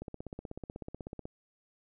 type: click train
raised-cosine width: 2 ms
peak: -27 dBFS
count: 21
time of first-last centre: 0.02-1.255 s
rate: 16.2 Hz
effects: none